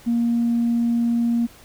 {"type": "tone", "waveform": "sine", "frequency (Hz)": 234.9, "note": "A#3", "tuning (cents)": 13, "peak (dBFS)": -16, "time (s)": [0.06, 1.47], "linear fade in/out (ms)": 20, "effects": ["tanh soft clip ceiling -13 dBFS", "pink hiss -48 dBFS RMS until 1.64 s"]}